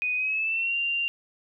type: tone with pitch glide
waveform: sine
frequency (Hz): 2489 to 2778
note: D#7 to F7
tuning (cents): 0 to -10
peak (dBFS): -24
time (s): 0.02-1.08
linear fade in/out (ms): 0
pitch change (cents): +190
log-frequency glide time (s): 0.15-0.76
effects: none